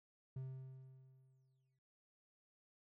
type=tone with exponential decay; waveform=triangle; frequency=131.3 Hz; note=C3; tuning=6 cents sharp; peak=-40 dBFS; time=0.36-1.79 s; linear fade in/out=5 ms; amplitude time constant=310 ms; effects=none